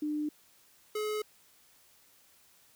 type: tone pair in turn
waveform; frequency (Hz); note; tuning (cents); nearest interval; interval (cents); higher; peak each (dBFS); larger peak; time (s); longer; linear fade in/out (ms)
sine / square; 300.3 / 425.5; D4 / G#4; +39 / +42; tritone; 603; second; -30 / -32; first; 0.02-0.29 / 0.95-1.22; neither; 5
effects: white hiss -63 dBFS RMS until 2.75 s